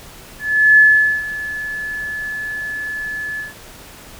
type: tone with ADSR envelope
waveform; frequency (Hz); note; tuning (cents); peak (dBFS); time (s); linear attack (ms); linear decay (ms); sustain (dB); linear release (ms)
sine; 1722; A6; -38; -5; 0.39-3.54; 390; 440; -17; 150
effects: pink hiss -39 dBFS RMS until 4.19 s